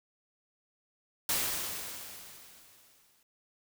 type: noise with exponential decay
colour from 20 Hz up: white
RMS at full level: -29 dBFS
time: 1.29-3.23 s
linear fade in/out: 2 ms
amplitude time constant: 420 ms
effects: none